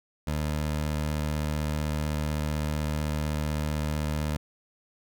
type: tone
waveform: 20% pulse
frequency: 75.8 Hz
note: D#2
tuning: 45 cents flat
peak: -22 dBFS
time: 0.27-4.37 s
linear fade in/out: 5 ms
effects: none